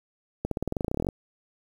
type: accelerating click train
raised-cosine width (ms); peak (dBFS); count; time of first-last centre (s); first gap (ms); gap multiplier
2; -14; 18; 0.45-1.088; 63; 0.93
effects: 8-bit